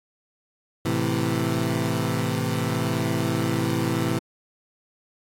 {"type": "chord", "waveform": "20% pulse", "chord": "A minor", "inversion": "none", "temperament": "equal", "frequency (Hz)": [110, 130.81, 164.81], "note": ["A2", "C3", "E3"], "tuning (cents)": [0, 0, 0], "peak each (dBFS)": -22, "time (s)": [0.85, 4.19], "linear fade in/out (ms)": 5, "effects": ["AAC 64 kbps"]}